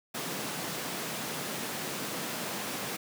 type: high-pass noise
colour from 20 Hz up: pink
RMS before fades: -36 dBFS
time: 0.14-2.97 s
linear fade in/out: 10 ms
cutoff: 150 Hz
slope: 24 dB/octave
effects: none